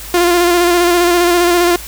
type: tone with vibrato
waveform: sawtooth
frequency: 349.2 Hz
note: F4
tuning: in tune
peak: -5 dBFS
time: 0.14-1.76 s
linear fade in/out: 2 ms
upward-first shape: square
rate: 15 Hz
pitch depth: 25 cents each way
effects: added 53 Hz sine -32 dBFS peak until 1.87 s + white hiss -30 dBFS RMS until 1.87 s